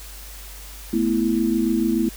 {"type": "chord", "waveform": "sine", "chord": "A suspended second", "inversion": "none", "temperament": "equal", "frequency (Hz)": [220, 246.9, 329.6], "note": ["A3", "B3", "E4"], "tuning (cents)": [0, 0, 0], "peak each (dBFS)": [-22, -23, -21], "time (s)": [0.93, 2.09], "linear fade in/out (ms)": 5, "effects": ["added 50 Hz sine -38 dBFS peak until 2.16 s", "white hiss -41 dBFS RMS until 2.16 s"]}